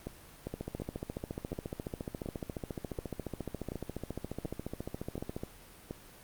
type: two click trains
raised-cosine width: 2 ms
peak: -24 / -23 dBFS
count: 9 / 72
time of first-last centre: 0.07-5.909 / 0.47-5.435 s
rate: 1.37 / 14.3 Hz
effects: pink hiss -54 dBFS RMS until 6.23 s + Opus 32 kbps